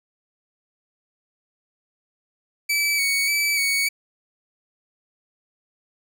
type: tone with vibrato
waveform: sawtooth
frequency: 2268 Hz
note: C#7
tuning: 39 cents sharp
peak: -16 dBFS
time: 2.69-3.89 s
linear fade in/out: 10 ms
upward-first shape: square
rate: 1.7 Hz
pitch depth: 28 cents each way
effects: none